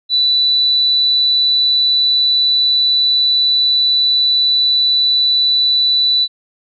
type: tone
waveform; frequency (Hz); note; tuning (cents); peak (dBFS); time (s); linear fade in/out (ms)
sine; 3971; B7; +9; -10; 0.09-6.28; 50
effects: none